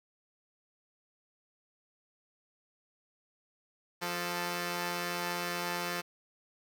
5% pulse tone pair together, 175.1 / 438.9 Hz, F3 / A4, +5 / -4 cents, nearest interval octave + major third, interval 1591 cents, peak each -23 / -27 dBFS, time 4.01-6.02 s, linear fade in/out 20 ms, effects none

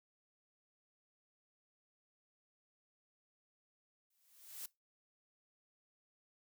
blue noise with exponential growth, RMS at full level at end -43 dBFS, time 4.1-4.66 s, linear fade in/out 5 ms, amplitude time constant 120 ms, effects noise-tail reverb RT60 0.2 s tail -21 dB re dry

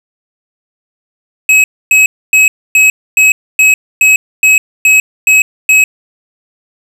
square tone bursts, 2559 Hz, D#7, 48 cents sharp, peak -4 dBFS, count 11, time 1.49-5.84 s, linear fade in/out 2 ms, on 150 ms, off 270 ms, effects low-pass 12000 Hz 12 dB/octave + 7-bit

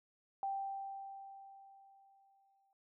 sine tone with exponential decay, 784 Hz, G5, in tune, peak -34 dBFS, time 0.43-2.73 s, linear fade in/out 1 ms, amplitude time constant 500 ms, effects noise-tail reverb RT60 0.3 s tail -17 dB re dry

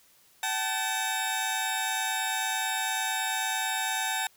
20% pulse tone cluster, 765 / 874 / 3709 Hz, G5 / A5 / A#7, -42 / -12 / -9 cents, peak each -27 dBFS, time 0.43-4.27 s, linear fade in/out 2 ms, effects white hiss -61 dBFS RMS until 4.36 s

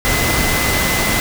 sine tone in noise, 2033 Hz, B6, 50 cents sharp, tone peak -21 dBFS, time 0.05-1.2 s, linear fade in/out 0 ms, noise pink, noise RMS -17 dBFS, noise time 0.05-1.2 s, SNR -7 dB, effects none

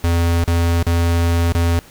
square tone with dropouts, 84.9 Hz, F2, 48 cents flat, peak -14 dBFS, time 0.04-1.79 s, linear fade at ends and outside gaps 0 ms, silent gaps 0.44-0.478 / 0.827-0.867 / 1.522-1.55 s, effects pink hiss -44 dBFS RMS until 1.9 s

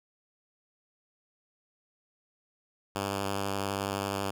5% pulse tone with vibrato, 99 Hz, G2, 18 cents sharp, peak -19 dBFS, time 2.95-4.31 s, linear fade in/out 10 ms, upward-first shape sine, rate 12 Hz, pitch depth 19 cents each way, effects none

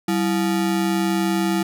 square ring-modulated tone, 261.6 Hz, C4, in tune, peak -16 dBFS, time 0.08-1.63 s, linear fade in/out 5 ms, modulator 69.6 Hz, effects none

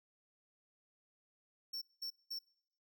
square tone bursts, 5440 Hz, F8, 46 cents flat, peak -40 dBFS, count 3, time 1.73-2.391 s, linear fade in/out 10 ms, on 87 ms, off 200 ms, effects noise-tail reverb RT60 0.7 s tail -26 dB re dry

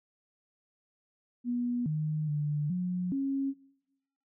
sine tone with pitch steps, 242.9 / 153.7 / 148.1 / 180.3 / 273 Hz, B3 / D#3 / D3 / F#3 / C#4, -29 / -21 / +15 / -45 / -26 cents, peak -28 dBFS, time 1.44-3.54 s, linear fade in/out 50 ms, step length 420 ms, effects noise-tail reverb RT60 1.0 s tail -24 dB re dry

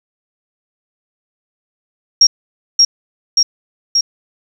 sine tone with echo, 5588 Hz, F8, in tune, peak -3 dBFS, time 2.21-2.27 s, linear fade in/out 5 ms, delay 580 ms, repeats 3, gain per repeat -2 dB, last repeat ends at 4.01 s, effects 7-bit

